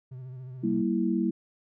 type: tone with vibrato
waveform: triangle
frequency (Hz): 128.3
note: C3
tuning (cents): -34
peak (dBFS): -36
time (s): 0.11-0.82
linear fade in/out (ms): 10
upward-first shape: sine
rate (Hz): 14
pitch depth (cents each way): 49
type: chord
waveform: sine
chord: E diminished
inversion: first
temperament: equal with one note detuned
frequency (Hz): 193.63 / 233.1 / 329.6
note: G3 / Bb3 / E4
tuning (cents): -21 / 0 / 0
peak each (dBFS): -28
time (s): 0.63-1.31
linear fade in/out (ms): 10
effects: none